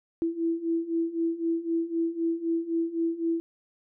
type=beating tone pair; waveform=sine; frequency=329.6 / 333.5 Hz; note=E4 / E4; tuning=0 / +20 cents; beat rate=3.9 Hz; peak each=-30 / -27 dBFS; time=0.22-3.4 s; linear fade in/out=0 ms; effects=none